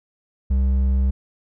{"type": "tone with hard clipping", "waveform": "sine", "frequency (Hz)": 65.9, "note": "C2", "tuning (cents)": 13, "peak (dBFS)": -17, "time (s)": [0.5, 1.11], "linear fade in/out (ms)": 10, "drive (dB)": 5, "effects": []}